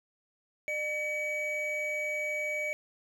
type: tone pair together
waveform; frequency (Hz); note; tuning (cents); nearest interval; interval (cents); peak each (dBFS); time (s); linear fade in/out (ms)
triangle; 603.2 / 2273; D5 / C#7; +46 / +43; octave + major seventh; 2297; -34 / -30; 0.68-2.73; 0
effects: none